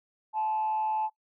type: tone with frequency modulation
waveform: sine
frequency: 868 Hz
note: A5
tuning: 24 cents flat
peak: -25 dBFS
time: 0.33-1.1 s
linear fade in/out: 50 ms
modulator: 169 Hz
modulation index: 0.22
effects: noise-tail reverb RT60 0.1 s tail -21 dB re dry + tanh soft clip ceiling -22 dBFS